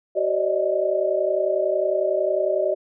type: tone cluster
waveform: sine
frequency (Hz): 379.2 / 548 / 599 / 630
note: F#4 / C#5 / D5 / D#5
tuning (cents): +43 / -20 / +34 / +21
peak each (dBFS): -25 / -28 / -22 / -25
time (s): 0.15-2.75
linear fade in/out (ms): 20
effects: none